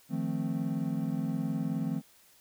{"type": "chord", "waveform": "triangle", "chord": "F dominant seventh", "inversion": "third", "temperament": "equal", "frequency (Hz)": [155.56, 174.61, 220, 261.6], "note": ["Eb3", "F3", "A3", "C4"], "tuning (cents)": [0, 0, 0, 0], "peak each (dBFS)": -33, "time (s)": [0.09, 2.02], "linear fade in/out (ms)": 50, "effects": ["white hiss -61 dBFS RMS until 2.4 s"]}